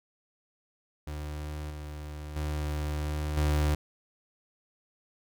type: tone with level steps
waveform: 35% pulse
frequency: 75.1 Hz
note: D2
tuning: 39 cents sharp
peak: -33 / -36 / -28 / -22 dBFS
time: 1.07-3.75 s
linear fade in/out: 5 ms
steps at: 1.7 / 2.36 / 3.37 s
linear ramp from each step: 5 ms
effects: none